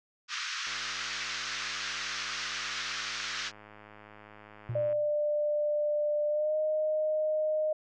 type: band-pass noise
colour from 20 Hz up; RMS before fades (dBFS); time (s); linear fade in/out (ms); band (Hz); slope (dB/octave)
pink; -36; 0.28-3.52; 50; 1200 to 6300; 48
type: click train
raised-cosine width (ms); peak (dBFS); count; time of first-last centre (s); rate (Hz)
0.5; -35; 448; 0.67-4.927; 105
type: tone with exponential decay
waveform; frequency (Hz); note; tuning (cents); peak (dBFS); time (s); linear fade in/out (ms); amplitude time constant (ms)
triangle; 118.8; A#2; +33; -28; 4.69-5.15; 5; 100
type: tone with pitch glide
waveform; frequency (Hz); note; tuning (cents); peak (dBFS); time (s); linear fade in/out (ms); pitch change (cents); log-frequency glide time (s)
sine; 595 to 617.4; D5 to D#5; +22 to -14; -26; 4.75-7.73; 5; +64; 6.28-6.56
effects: none